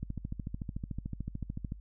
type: click train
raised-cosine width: 5 ms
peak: -24 dBFS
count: 24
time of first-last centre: 0.03-1.721 s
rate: 13.6 Hz
effects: noise-tail reverb RT60 0.1 s tail -26 dB re dry + added 50 Hz sine -46 dBFS peak until 1.8 s